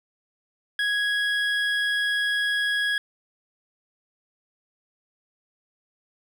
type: tone pair together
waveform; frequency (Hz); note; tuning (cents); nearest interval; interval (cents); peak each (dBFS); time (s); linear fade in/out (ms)
triangle; 1661.2 / 3322; G#6 / G#7; 0 / 0; octave; 1200; -21 / -27; 0.79-2.98; 2
effects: none